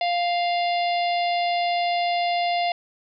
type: harmonic tone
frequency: 698.5 Hz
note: F5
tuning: in tune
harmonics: 1 / 3 / 4 / 5 / 6 / 7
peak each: -21 / -31 / -33 / -35 / -37 / -38 dBFS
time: 0.01-2.72 s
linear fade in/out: 2 ms
effects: none